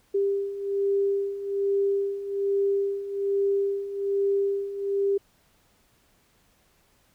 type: beating tone pair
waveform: sine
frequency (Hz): 396.4 / 397.6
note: G4 / G4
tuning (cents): +19 / +25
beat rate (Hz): 1.2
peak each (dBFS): -29 / -24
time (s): 0.14-5.18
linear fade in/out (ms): 10
effects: pink hiss -64 dBFS RMS until 7.14 s